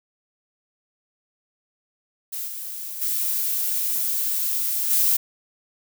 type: noise with level steps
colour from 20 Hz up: violet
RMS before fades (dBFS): -30 / -33 / -24 / -19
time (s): 2.32-5.17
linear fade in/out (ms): 10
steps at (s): 2.47 / 3.01 / 4.9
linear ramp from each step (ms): 10
effects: none